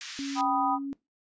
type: band-pass noise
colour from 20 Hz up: white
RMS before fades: -41 dBFS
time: 0.01-0.41 s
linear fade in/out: 0 ms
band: 1400 to 6400 Hz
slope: 24 dB/octave
type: tone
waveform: sine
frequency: 277.2 Hz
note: C#4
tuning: in tune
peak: -31 dBFS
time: 0.19-0.93 s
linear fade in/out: 0 ms
type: chord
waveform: sine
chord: G augmented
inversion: none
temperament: equal with one note detuned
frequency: 778.1 / 987.8 / 1244.5 Hz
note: G5 / B5 / D#6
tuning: -13 / 0 / 0 cents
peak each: -27 / -29 / -30 dBFS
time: 0.35-0.79 s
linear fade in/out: 50 ms
effects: noise-tail reverb RT60 0.2 s tail -19 dB re dry + resampled to 16000 Hz